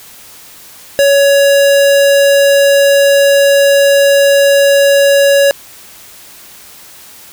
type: tone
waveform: square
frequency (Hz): 560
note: C#5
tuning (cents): +18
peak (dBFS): -6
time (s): 0.99-5.51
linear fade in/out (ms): 0
effects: white hiss -36 dBFS RMS until 7.32 s